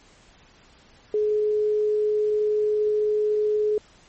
sine tone, 423.4 Hz, G#4, 33 cents sharp, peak -19 dBFS, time 1.14-3.78 s, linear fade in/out 2 ms, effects pink hiss -54 dBFS RMS until 4.08 s + MP3 32 kbps

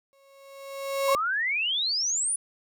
35% pulse tone with exponential growth, 549 Hz, C#5, 17 cents flat, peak -18 dBFS, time 0.13-1.15 s, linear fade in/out 0 ms, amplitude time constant 220 ms
sine exponential sweep, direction up, 1015 to 10000 Hz, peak -24 dBFS, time 1.08-2.36 s, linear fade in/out 5 ms
effects none

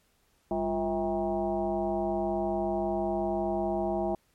sine tone with frequency modulation, 498.8 Hz, B4, 17 cents sharp, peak -26 dBFS, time 0.51-4.15 s, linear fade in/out 2 ms, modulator 149 Hz, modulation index 2.2, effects pink hiss -69 dBFS RMS until 4.34 s + MP3 64 kbps

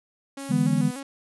sawtooth tone with vibrato, 261.6 Hz, C4, in tune, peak -30 dBFS, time 0.37-1.03 s, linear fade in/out 5 ms, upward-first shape square, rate 3.4 Hz, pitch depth 89 cents each way
violet noise, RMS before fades -37 dBFS, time 0.38-1.01 s, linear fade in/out 20 ms
sine chord, E dominant seventh, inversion third, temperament just, 148.33 / 164.81 / 206 / 247.2 Hz, D3 / E3 / G#3 / B3, +18 / 0 / -14 / +2 cents, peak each -25 dBFS, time 0.49-0.91 s, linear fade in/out 20 ms
effects resampled to 24000 Hz

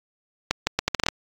accelerating click train, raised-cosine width 0.2 ms, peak -3 dBFS, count 9, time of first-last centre 0.51-1.086 s, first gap 160 ms, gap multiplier 0.75, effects AAC 48 kbps

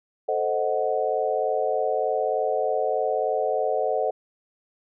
sine chord, A diminished seventh, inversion none, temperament equal, 440 / 523.3 / 622.3 / 740 Hz, A4 / C5 / Eb5 / Gb5, 0 / 0 / 0 / 0 cents, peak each -27 dBFS, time 0.28-4.11 s, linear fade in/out 10 ms, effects none

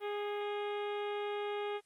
harmonic tone with a mistuned harmonic, 412 Hz, G#4, 14 cents flat, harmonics 1 / 2 / 3 / 4 / 5 / 6 / 7 / 8 / 9, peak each -36 / -42 / -47 / -51 / -50 / -52 / -54 / -53 / -59 dBFS, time 0-1.81 s, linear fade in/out 50 ms, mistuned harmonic 5, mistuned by +43 cents, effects white hiss -74 dBFS RMS until 1.85 s + Opus 32 kbps

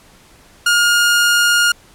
sawtooth tone, 1421 Hz, F6, 30 cents sharp, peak -7 dBFS, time 0.66-1.72 s, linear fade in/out 5 ms, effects pink hiss -47 dBFS RMS until 1.94 s + low-pass 12000 Hz 12 dB/octave

